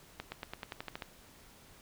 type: accelerating click train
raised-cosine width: 0.3 ms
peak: -23 dBFS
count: 10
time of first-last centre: 0.2-1.022 s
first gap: 120 ms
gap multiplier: 0.93
effects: pink hiss -58 dBFS RMS until 1.81 s